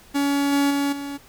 45% pulse tone with level steps, 282.2 Hz, C#4, 31 cents sharp, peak -19 / -17 / -20 / -29 dBFS, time 0.14-1.18 s, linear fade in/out 20 ms, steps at 0.52 / 0.7 / 0.92 s, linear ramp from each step 10 ms, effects pink hiss -50 dBFS RMS until 1.28 s

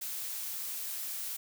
blue noise, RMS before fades -38 dBFS, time 0.01-1.37 s, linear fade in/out 10 ms, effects none

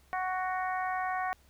harmonic tone, 370.8 Hz, F#4, 4 cents sharp, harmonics 2 / 3 / 4 / 5 / 6, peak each -32 / -36 / -40 / -39 / -46 dBFS, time 0.13-1.33 s, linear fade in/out 0 ms, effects added 67 Hz sine -61 dBFS peak until 1.49 s + pink hiss -65 dBFS RMS until 1.49 s

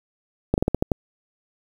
slowing click train, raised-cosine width 2 ms, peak -5 dBFS, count 7, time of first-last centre 0.54-0.918 s, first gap 39 ms, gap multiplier 1.19, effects 7-bit

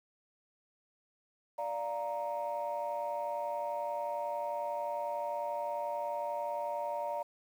sine chord, Bb major, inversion first, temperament equal, 587.3 / 698.5 / 932.3 Hz, D5 / F5 / Bb5, 0 / 0 / 0 cents, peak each -36 / -39 / -36 dBFS, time 1.58-7.23 s, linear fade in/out 10 ms, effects tanh soft clip ceiling -27 dBFS + 10-bit

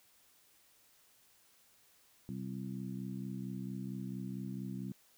harmonic tone with a mistuned harmonic, 64.4 Hz, C2, 27 cents flat, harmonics 2 / 3 / 4 / 5, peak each -44 / -41 / -46 / -52 dBFS, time 2.29-4.92 s, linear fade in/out 0 ms, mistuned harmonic 5, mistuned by +61 cents, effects white hiss -67 dBFS RMS until 5.17 s

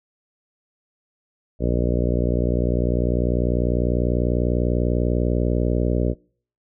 harmonic tone, 60.1 Hz, B1, 46 cents flat, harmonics 1 / 2 / 3 / 4 / 5 / 6 / 7 / 8 / 9 / 10, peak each -22 / -25 / -27 / -28 / -29 / -30 / -30 / -31 / -32 / -32 dBFS, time 1.59-6.15 s, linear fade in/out 50 ms, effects noise-tail reverb RT60 0.5 s tail -26 dB re dry

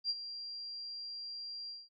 sine tone with ADSR envelope, 4754 Hz, D8, 20 cents sharp, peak -29 dBFS, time 0.04-1.89 s, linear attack 57 ms, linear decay 40 ms, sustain -12 dB, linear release 200 ms, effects AAC 48 kbps

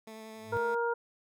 15% pulse tone with vibrato, 220 Hz, A3, in tune, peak -38 dBFS, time 0.07-0.75 s, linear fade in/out 5 ms, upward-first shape triangle, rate 11 Hz, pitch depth 13 cents each way
triangle tone with exponential growth, 105.8 Hz, G#2, 33 cents sharp, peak -32 dBFS, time 0.35-0.57 s, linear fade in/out 0 ms, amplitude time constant 47 ms
harmonic tone, 469.9 Hz, A#4, 14 cents sharp, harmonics 1 / 2 / 3, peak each -30 / -33 / -35 dBFS, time 0.52-0.94 s, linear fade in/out 10 ms
effects none

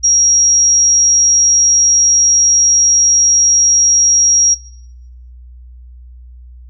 sine tone, 5650 Hz, F8, 19 cents sharp, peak -7 dBFS, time 0.03-4.55 s, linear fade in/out 20 ms, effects noise-tail reverb RT60 0.8 s tail -20 dB re dry + added 61 Hz sine -33 dBFS peak until 6.69 s

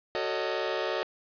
sawtooth chord, D# half-diminished seventh, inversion first, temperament just, 373.4 / 448 / 560 / 622.3 Hz, F#4 / A4 / C#5 / D#5, +16 / +31 / +18 / 0 cents, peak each -30 dBFS, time 0.15-1.03 s, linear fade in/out 0 ms, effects resampled to 11025 Hz + 8-bit

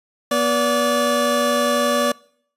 25% pulse tone pair together, 242.6 / 577 Hz, B3 / D5, -31 / -31 cents, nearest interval octave + minor third, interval 1500 cents, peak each -18 / -14 dBFS, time 0.31-2.12 s, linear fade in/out 5 ms, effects noise-tail reverb RT60 0.6 s tail -24 dB re dry + resampled to 32000 Hz

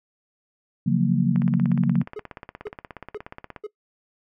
sine chord, Gb major seventh, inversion second, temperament just, 138.75 / 173.43 / 185 / 231.2 Hz, Db3 / F3 / Gb3 / Bb3, +2 / -12 / 0 / -14 cents, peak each -23 dBFS, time 0.86-2.03 s, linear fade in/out 10 ms
click train, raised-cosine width 0.5 ms, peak -21 dBFS, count 38, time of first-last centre 1.36-3.562 s, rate 16.8 Hz
triangle tone bursts, 422.6 Hz, G#4, 30 cents sharp, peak -27 dBFS, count 4, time 2.16-3.668 s, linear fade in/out 5 ms, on 32 ms, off 460 ms
effects noise-tail reverb RT60 0.1 s tail -19 dB re dry

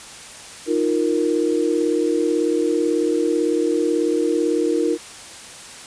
sine chord, Eb suspended second, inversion none, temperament equal, 311.1 / 349.2 / 466.2 Hz, Eb4 / F4 / Bb4, 0 / 0 / 0 cents, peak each -21 dBFS, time 0.66-4.98 s, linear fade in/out 50 ms, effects white hiss -38 dBFS RMS until 5.86 s + resampled to 22050 Hz

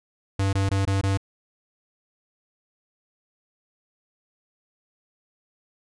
square tone bursts, 97.6 Hz, G2, 7 cents flat, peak -21 dBFS, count 5, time 0.39-1.174 s, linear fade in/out 5 ms, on 140 ms, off 21 ms, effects resampled to 22050 Hz

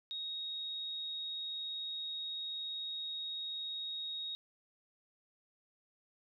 sine tone, 3759 Hz, A#7, 14 cents sharp, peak -38 dBFS, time 0.11-4.35 s, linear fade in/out 0 ms, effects none

